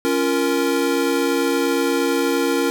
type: chord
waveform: square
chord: Bb minor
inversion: first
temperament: equal with one note detuned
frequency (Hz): 277.2 / 345.8 / 466.2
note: Db4 / F4 / Bb4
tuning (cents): 0 / -17 / 0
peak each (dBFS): -22 / -23 / -22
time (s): 0.05-2.7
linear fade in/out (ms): 0
effects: none